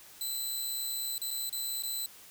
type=tone with dropouts; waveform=5% pulse; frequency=4018 Hz; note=B7; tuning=29 cents sharp; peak=-26 dBFS; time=0.21-2.06 s; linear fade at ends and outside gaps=1 ms; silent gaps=1.18-1.216 / 1.306-1.311 / 1.494-1.527 / 1.823-1.835 s; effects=white hiss -53 dBFS RMS until 2.3 s